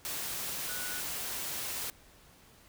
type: tone in noise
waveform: sine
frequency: 1469 Hz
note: F#6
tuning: 13 cents flat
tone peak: -42 dBFS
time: 0.69-1 s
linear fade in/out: 0 ms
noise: white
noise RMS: -37 dBFS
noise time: 0.05-1.9 s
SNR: -8 dB
effects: pink hiss -59 dBFS RMS until 2.68 s